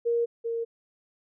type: tone pair in turn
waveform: sine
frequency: 469.2 / 461.9 Hz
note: A#4 / A#4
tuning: +11 / -16 cents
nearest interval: unison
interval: 27 cents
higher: first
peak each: -22 / -27 dBFS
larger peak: first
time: 0.05-0.26 / 0.44-0.65 s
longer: neither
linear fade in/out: 20 ms
effects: none